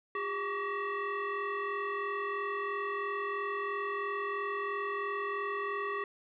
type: tone with frequency modulation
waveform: sine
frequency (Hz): 361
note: F#4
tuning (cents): -43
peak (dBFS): -32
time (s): 0.15-6.04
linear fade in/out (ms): 2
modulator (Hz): 765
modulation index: 2.2
effects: none